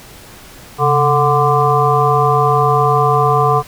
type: harmonic tone with a mistuned harmonic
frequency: 147.1 Hz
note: D3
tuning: 3 cents sharp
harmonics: 1 / 3 / 5 / 7 / 8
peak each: -16 / -16 / -16 / -16 / -16 dBFS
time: 0.78-3.63 s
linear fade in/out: 50 ms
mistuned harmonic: 1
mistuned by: -150 cents
effects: pink hiss -38 dBFS RMS until 3.67 s